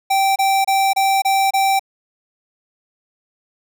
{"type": "tone bursts", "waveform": "square", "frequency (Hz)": 779, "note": "G5", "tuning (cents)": -11, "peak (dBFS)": -14, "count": 6, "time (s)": [0.1, 1.795], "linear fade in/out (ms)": 10, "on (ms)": 260, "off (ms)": 27, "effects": []}